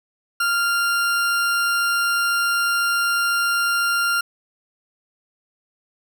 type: tone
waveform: 40% pulse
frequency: 1394 Hz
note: F6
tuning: 4 cents flat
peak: -17 dBFS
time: 0.4-4.21 s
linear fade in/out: 5 ms
effects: none